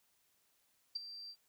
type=tone with ADSR envelope; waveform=sine; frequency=4699 Hz; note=D8; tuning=in tune; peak=-33 dBFS; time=0.95-1.36 s; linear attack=10 ms; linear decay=16 ms; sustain=-13 dB; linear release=62 ms; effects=white hiss -75 dBFS RMS until 1.48 s